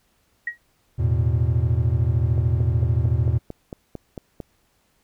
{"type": "tone with exponential decay", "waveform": "sine", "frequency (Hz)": 1900, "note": "A#6", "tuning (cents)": 33, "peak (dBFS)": -20, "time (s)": [0.47, 0.58], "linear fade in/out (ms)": 5, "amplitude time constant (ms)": 23}
{"type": "chord", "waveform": "triangle", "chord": "E suspended fourth", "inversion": "none", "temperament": "equal", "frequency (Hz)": [82.41, 110, 123.47], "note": ["E2", "A2", "B2"], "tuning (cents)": [0, 0, 0], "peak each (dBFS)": -20, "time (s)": [0.98, 3.39], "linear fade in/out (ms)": 20}
{"type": "click train", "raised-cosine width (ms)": 2, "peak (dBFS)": -19, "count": 10, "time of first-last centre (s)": [2.38, 4.402], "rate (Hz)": 4.45}
{"effects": ["pink hiss -65 dBFS RMS until 5.03 s"]}